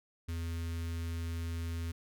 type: tone with notch filter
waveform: square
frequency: 83.4 Hz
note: E2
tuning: 21 cents sharp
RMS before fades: -37 dBFS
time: 0.28-1.92 s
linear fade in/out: 10 ms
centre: 690 Hz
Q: 0.63
effects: none

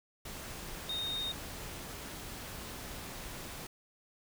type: tone in noise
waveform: sine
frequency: 3700 Hz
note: A#7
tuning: 14 cents flat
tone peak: -34 dBFS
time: 0.89-1.32 s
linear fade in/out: 5 ms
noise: pink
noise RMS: -44 dBFS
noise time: 0.25-3.67 s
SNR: +7 dB
effects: none

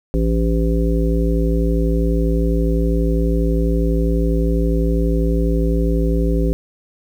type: harmonic tone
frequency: 56.1 Hz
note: A1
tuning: 34 cents sharp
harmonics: 1 / 3 / 5 / 7 / 9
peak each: -16 / -21 / -23 / -24 / -26 dBFS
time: 0.14-6.53 s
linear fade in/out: 0 ms
effects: 8-bit

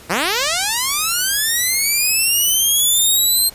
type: linear sweep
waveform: 5% pulse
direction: up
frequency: 146.83 to 4198 Hz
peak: -5 dBFS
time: 0.09-3.5 s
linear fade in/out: 20 ms
effects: pink hiss -41 dBFS RMS until 3.54 s + resampled to 32000 Hz

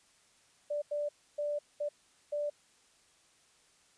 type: tone bursts at uneven times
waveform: sine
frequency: 587.3 Hz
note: D5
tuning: in tune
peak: -31 dBFS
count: 5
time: 0.7-0.82 / 0.91-1.09 / 1.38-1.59 / 1.8-1.89 / 2.32-2.5 s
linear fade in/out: 10 ms
effects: white hiss -66 dBFS RMS until 3.97 s + resampled to 22050 Hz

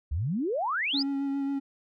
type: exponential sweep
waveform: sine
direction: up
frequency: 65.41 to 5274 Hz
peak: -26 dBFS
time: 0.11-1.03 s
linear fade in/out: 10 ms
type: tone with vibrato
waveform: triangle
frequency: 277 Hz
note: C#4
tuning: 1 cent flat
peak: -25 dBFS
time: 0.93-1.6 s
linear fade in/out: 20 ms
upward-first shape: sine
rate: 7.3 Hz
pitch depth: 17 cents each way
effects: none

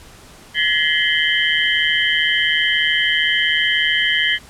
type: tone cluster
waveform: sine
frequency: 1706 / 1915 / 2068 / 3015 / 3171 Hz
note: G#6 / A#6 / C7 / F#7 / G7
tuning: +46 / +46 / -21 / +32 / +19 cents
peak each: -21 dBFS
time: 0.54-4.39 s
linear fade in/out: 50 ms
effects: pink hiss -43 dBFS RMS until 4.49 s + low-pass 11000 Hz 12 dB/octave

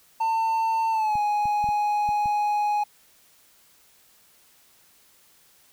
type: tone with pitch glide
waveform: triangle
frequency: 898 to 833 Hz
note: A5 to G#5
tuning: +35 to +5 cents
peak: -19 dBFS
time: 0.2-2.84 s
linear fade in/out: 10 ms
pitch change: -130 cents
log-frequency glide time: 0.91-1.18 s
type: clicks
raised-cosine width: 5 ms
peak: -26 dBFS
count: 6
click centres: 1.155 / 1.456 / 1.642 / 1.689 / 2.09 / 2.258 s
effects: white hiss -58 dBFS RMS until 5.72 s

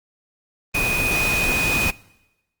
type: tone in noise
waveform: sine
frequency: 2490 Hz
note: D#7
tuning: 1 cent sharp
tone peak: -19 dBFS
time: 0.74-1.91 s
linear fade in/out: 10 ms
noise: pink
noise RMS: -24 dBFS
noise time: 0.74-1.91 s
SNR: +2 dB
effects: noise-tail reverb RT60 1.0 s tail -22 dB re dry + Opus 24 kbps

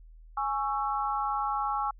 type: chord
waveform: sine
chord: C# minor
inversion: second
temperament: just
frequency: 831.5 / 1108.7 / 1330.5 Hz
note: G#5 / C#6 / E6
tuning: +2 / 0 / +16 cents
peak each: -30 / -32 / -33 dBFS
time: 0.37-1.91 s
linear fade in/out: 5 ms
effects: added 40 Hz sine -48 dBFS peak until 1.99 s

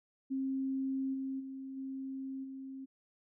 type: tone with level steps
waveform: sine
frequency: 267.1 Hz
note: C4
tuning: 36 cents sharp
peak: -32 / -35 / -41 / -38 / -42 dBFS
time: 0.3-2.86 s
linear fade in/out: 20 ms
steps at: 1.13 / 1.39 / 1.76 / 2.43 s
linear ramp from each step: 20 ms
effects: none

